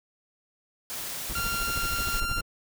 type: noise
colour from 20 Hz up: white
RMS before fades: -35 dBFS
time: 0.9-2.2 s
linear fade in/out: 0 ms
type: noise with tremolo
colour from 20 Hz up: brown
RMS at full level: -31 dBFS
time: 1.29-2.42 s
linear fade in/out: 10 ms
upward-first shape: sine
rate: 13 Hz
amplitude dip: 85%
type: tone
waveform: sawtooth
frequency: 1386 Hz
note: F6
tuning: 14 cents flat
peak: -25 dBFS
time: 1.35-2.41 s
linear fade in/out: 5 ms
effects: none